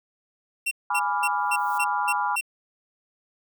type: tone bursts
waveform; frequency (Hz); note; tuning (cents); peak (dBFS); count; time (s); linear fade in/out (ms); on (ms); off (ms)
45% pulse; 2723; F7; -44; -23; 7; 0.66-2.411; 10; 53; 230
type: chord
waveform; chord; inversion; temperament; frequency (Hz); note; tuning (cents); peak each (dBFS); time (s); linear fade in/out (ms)
sine; G# diminished seventh; none; equal; 830.6 / 987.8 / 1174.7 / 1396.9; G#5 / B5 / D6 / F6; 0 / 0 / 0 / 0; -27 / -26 / -31 / -30; 0.9-2.36; 5
type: noise with exponential growth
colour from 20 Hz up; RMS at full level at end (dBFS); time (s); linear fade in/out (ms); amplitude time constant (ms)
violet; -39; 1.27-1.78; 2; 110
effects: none